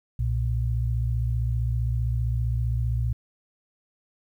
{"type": "tone pair together", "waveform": "sine", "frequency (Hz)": [62.4, 117.7], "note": ["B1", "A#2"], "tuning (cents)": [19, 17], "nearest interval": "major seventh", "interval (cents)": 1098, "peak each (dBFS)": -25, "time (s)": [0.19, 3.13], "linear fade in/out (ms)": 5, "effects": ["10-bit"]}